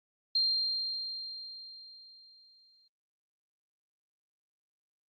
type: tone with exponential decay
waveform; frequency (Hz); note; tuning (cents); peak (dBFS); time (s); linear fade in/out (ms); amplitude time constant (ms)
sine; 4186; C8; 0; -24; 0.35-2.88; 5; 550
effects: Opus 48 kbps